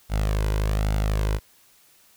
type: tone with flanger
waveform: sawtooth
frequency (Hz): 52.1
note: G#1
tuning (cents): +6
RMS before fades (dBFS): -23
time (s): 0.09-1.4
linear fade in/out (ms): 50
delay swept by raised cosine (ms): 1.4 to 2.02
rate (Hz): 1.2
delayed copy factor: +0.55
effects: white hiss -57 dBFS RMS until 2.16 s